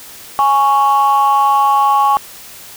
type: tone pair together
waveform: sine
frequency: 830.6 / 1108.7 Hz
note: G#5 / C#6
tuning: 0 / 0 cents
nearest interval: perfect fourth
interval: 500 cents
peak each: -10 dBFS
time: 0.39-2.17 s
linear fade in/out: 0 ms
effects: tanh soft clip ceiling -4 dBFS + white hiss -35 dBFS RMS until 2.76 s